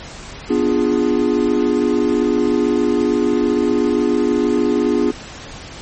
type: chord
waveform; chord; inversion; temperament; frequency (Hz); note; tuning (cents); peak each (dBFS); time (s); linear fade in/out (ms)
triangle; B diminished seventh; none; equal; 246.9 / 293.7 / 349.2 / 415.3; B3 / D4 / F4 / Ab4; 0 / 0 / 0 / 0; -17; 0.49-5.12; 20
effects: pink hiss -34 dBFS RMS until 5.81 s + MP3 32 kbps